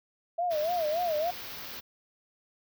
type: tone with vibrato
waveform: sine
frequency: 655 Hz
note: E5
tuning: 11 cents flat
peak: -26 dBFS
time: 0.38-1.31 s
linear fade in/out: 10 ms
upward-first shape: sine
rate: 3.5 Hz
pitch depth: 160 cents each way
type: band-stop noise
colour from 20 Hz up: white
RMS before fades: -41 dBFS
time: 0.5-1.81 s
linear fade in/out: 20 ms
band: 5700 to 14000 Hz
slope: 48 dB/octave
effects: none